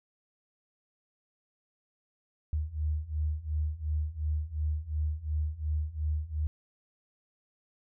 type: beating tone pair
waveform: sine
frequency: 75 / 77.8 Hz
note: D2 / D#2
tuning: +37 / 0 cents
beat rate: 2.8 Hz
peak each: -33 / -31 dBFS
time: 2.53-6.47 s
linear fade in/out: 0 ms
effects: none